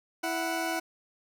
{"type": "tone pair together", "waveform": "20% pulse", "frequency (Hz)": [329.6, 740], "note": ["E4", "F#5"], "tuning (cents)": [0, 0], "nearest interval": "octave + major second", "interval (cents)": 1400, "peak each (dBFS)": -27, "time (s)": [0.23, 0.8], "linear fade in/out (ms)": 10, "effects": []}